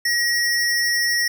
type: tone pair together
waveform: square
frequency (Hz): 1900 / 5396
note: A#6 / E8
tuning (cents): +33 / +40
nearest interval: octave + tritone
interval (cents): 1807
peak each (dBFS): -20 / -23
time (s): 0.05-1.28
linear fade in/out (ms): 5
effects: none